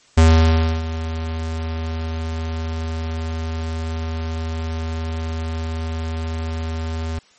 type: tone with ADSR envelope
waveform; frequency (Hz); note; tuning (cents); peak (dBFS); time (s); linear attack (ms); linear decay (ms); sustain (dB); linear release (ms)
square; 80.8; E2; -34; -8; 0.17-7.19; 10; 640; -15; 5
effects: white hiss -53 dBFS RMS until 7.38 s + MP3 32 kbps